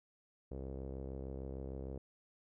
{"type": "tone with low-pass filter", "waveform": "sawtooth", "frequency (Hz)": 66.6, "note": "C2", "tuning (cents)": 31, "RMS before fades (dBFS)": -44, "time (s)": [0.51, 1.98], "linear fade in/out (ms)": 5, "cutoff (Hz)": 480, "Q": 2.8, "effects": []}